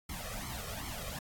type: noise with flanger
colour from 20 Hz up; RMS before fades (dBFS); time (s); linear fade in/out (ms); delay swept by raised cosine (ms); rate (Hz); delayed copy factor
pink; -41; 0.09-1.19; 5; 0.93 to 1.63; 2.6; +0.85
effects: AAC 64 kbps